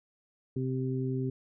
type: harmonic tone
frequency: 130.2 Hz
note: C3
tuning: 8 cents flat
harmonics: 1 / 2 / 3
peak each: -31 / -34 / -36 dBFS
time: 0.56-1.3 s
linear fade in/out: 5 ms
effects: none